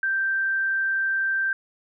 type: tone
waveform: sine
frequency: 1568 Hz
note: G6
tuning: in tune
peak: -21 dBFS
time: 0.03-1.53 s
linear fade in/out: 2 ms
effects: none